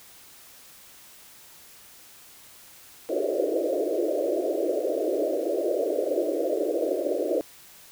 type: band-pass noise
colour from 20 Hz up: white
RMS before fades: -26 dBFS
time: 3.09-7.41 s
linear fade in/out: 0 ms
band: 300 to 640 Hz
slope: 96 dB/octave
effects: white hiss -50 dBFS RMS until 7.91 s